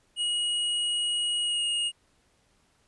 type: tone with pitch glide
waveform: square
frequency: 2895 to 2860 Hz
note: F#7 to F7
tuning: -38 to +41 cents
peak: -26 dBFS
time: 0.16-1.92 s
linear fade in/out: 50 ms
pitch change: -21 cents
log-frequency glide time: 1.43-1.64 s
effects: pink hiss -67 dBFS RMS until 2.87 s + resampled to 24000 Hz